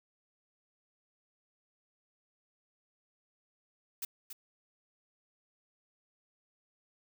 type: noise with echo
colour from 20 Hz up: blue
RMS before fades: -37 dBFS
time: 4.02-4.05 s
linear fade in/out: 5 ms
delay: 280 ms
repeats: 1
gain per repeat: -8 dB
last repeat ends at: 4.33 s
effects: none